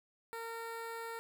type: tone with notch filter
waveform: 15% pulse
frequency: 458.3 Hz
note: A#4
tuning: 29 cents flat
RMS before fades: -43 dBFS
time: 0.33-1.19 s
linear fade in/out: 0 ms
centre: 5800 Hz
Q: 1.1
effects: 12-bit